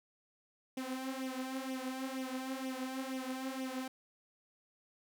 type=tone with flanger; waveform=sawtooth; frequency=261.6 Hz; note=C4; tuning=in tune; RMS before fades=-40 dBFS; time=0.77-3.88 s; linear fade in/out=5 ms; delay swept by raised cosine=0.33 to 5.13 ms; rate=2.1 Hz; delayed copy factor=+0.75; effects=none